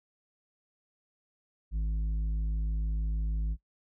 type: tone with tanh clipping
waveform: sine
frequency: 53.2 Hz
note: G#1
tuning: 42 cents sharp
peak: -29 dBFS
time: 1.71-3.57 s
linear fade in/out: 50 ms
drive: 7 dB
effects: noise-tail reverb RT60 0.1 s tail -20 dB re dry